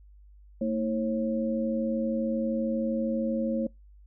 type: tone cluster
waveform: sine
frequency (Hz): 226.3 / 319 / 541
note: A3 / D#4 / C#5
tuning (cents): +49 / +43 / -42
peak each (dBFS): -27 / -35 / -30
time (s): 0.61-3.67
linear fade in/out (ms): 5
effects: noise-tail reverb RT60 0.2 s tail -26 dB re dry + added 50 Hz sine -50 dBFS peak until 4.06 s